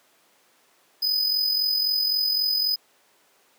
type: tone with amplitude modulation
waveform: square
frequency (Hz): 5000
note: D#8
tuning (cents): +8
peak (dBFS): -19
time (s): 1.02-2.76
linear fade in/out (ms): 10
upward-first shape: sine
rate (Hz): 43.8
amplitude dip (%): 50
effects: pink hiss -60 dBFS RMS until 3.58 s + high-pass 400 Hz 12 dB/octave